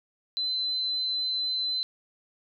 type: tone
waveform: sine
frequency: 4048 Hz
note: B7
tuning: 42 cents sharp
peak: -26 dBFS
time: 0.37-1.83 s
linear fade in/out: 0 ms
effects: 11-bit